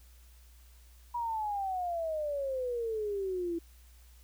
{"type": "exponential sweep", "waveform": "sine", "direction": "down", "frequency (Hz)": [970, 331.6], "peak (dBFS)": -31, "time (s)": [1.14, 3.59], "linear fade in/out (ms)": 10, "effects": ["added 60 Hz sine -54 dBFS peak until 4.23 s", "white hiss -64 dBFS RMS until 4.23 s"]}